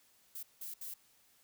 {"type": "noise bursts at uneven times", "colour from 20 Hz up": "violet", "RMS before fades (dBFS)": -44, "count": 3, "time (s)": [[0.35, 0.43], [0.61, 0.74], [0.81, 0.94]], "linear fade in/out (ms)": 5, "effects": ["white hiss -68 dBFS RMS until 1.43 s"]}